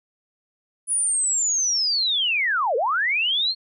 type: linear two-way sweep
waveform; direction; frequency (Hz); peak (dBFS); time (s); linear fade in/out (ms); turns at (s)
sine; down then up; 9956 to 431.2 to 4329; -19; 0.87-3.55; 50; 2.76
effects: none